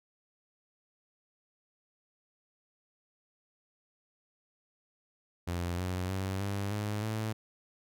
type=tone with pitch steps; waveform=sawtooth; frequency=87.31 / 91.33 / 95.54 / 99.95 / 104.55 / 109.37 Hz; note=F2 / F#2 / G2 / G2 / G#2 / A2; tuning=0 / -22 / -44 / +34 / +12 / -10 cents; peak=-28 dBFS; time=5.47-7.33 s; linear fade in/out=10 ms; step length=310 ms; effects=none